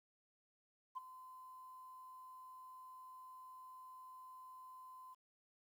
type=tone with ADSR envelope; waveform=sine; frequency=1027 Hz; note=C6; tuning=33 cents flat; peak=-39 dBFS; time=0.95-5.15 s; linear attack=23 ms; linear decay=17 ms; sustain=-14 dB; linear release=21 ms; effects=tanh soft clip ceiling -36 dBFS + 12-bit